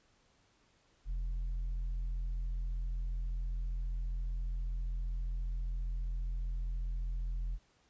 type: tone with tanh clipping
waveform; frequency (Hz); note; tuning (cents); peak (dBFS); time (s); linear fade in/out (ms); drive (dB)
sine; 42.56; F1; -44; -34; 1.05-7.59; 50; 3
effects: pink hiss -70 dBFS RMS until 7.89 s + resampled to 16000 Hz